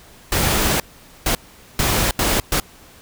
pink noise bursts at uneven times, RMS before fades -18 dBFS, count 5, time 0.32-0.8 / 1.26-1.35 / 1.79-2.11 / 2.19-2.4 / 2.52-2.6 s, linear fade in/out 2 ms, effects pink hiss -46 dBFS RMS until 3.01 s

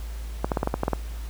clicks, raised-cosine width 1 ms, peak -9 dBFS, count 9, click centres 0.445 / 0.518 / 0.572 / 0.631 / 0.674 / 0.741 / 0.834 / 0.881 / 0.933 s, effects added 55 Hz sine -31 dBFS peak until 1.29 s + pink hiss -47 dBFS RMS until 1.29 s

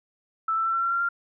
sine tone with pitch steps, 1319 / 1330.5 / 1342.1 / 1353.7 / 1365.5 / 1377.4 / 1389.4 Hz, E6 / E6 / E6 / E6 / F6 / F6 / F6, +1 / +16 / +31 / +46 / -39 / -24 / -9 cents, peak -22 dBFS, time 0.48-1.089 s, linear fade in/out 5 ms, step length 87 ms, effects none

